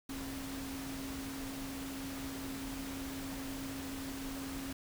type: tone in noise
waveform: sine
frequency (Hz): 270.4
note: C#4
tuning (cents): -43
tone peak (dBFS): -41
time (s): 0.09-4.73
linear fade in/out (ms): 5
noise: pink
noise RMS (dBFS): -45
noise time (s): 0.09-4.73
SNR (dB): +1
effects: none